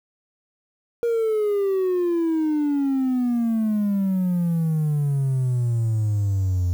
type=exponential sweep; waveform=triangle; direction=down; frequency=474.3 to 87.31 Hz; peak=-16 dBFS; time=1.03-6.73 s; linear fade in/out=0 ms; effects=tanh soft clip ceiling -13 dBFS + 8-bit